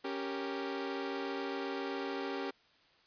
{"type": "chord", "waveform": "sawtooth", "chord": "G diminished", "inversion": "second", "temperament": "equal", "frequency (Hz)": [277.2, 392, 466.2], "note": ["Db4", "G4", "Bb4"], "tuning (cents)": [0, 0, 0], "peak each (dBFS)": [-36, -35, -39], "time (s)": [0.04, 2.51], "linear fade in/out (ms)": 10, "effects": ["white hiss -66 dBFS RMS until 3.06 s", "resampled to 11025 Hz"]}